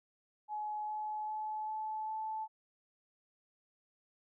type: tone with pitch steps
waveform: sine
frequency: 847 / 853.4 / 859.8 / 866.3 / 872.8 Hz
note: G#5 / G#5 / A5 / A5 / A5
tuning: +34 / +47 / -40 / -27 / -14 cents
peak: -36 dBFS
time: 0.48-2.48 s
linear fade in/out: 50 ms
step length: 400 ms
effects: none